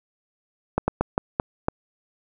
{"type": "slowing click train", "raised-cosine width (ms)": 1, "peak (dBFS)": -6, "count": 6, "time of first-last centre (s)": [0.78, 1.684], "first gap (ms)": 100, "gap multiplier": 1.3, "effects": []}